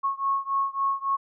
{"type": "beating tone pair", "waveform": "sine", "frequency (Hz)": [1095, 1098.6], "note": ["C#6", "C#6"], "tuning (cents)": [-22, -16], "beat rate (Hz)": 3.6, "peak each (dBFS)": [-26, -27], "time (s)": [0.03, 1.17], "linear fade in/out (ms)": 20, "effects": []}